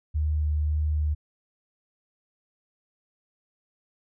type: tone with vibrato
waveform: sine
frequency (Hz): 75.8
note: D#2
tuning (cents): -45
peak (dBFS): -22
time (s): 0.14-1.15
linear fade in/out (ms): 20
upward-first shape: sine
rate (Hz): 1.8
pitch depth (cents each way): 11
effects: none